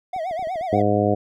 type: tone with vibrato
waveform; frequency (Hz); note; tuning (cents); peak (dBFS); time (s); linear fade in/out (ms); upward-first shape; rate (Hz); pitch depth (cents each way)
triangle; 691; F5; -19; -22; 0.13-0.82; 5; sine; 8.2; 170
type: clicks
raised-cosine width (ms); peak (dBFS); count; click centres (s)
2; -29; 7; 0.163 / 0.311 / 0.394 / 0.426 / 0.472 / 0.558 / 0.611
type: harmonic tone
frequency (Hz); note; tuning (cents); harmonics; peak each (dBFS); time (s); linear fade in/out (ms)
103.3; G#2; -9; 1 / 2 / 3 / 4 / 5 / 6 / 7; -24 / -24 / -24 / -24 / -24 / -24 / -24; 0.72-1.15; 10
effects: none